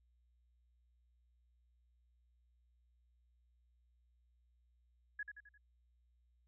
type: tone with echo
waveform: sine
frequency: 1678 Hz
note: G#6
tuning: 17 cents sharp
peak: -39 dBFS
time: 5.19-5.23 s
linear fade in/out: 5 ms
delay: 87 ms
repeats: 4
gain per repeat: -6 dB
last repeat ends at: 5.578 s
effects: added 60 Hz sine -70 dBFS peak until 6.47 s